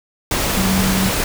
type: tone in noise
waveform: sine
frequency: 190 Hz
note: F#3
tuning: 46 cents sharp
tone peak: -16 dBFS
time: 0.57-1.09 s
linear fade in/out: 2 ms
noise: pink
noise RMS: -19 dBFS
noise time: 0.31-1.24 s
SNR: 0 dB
effects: none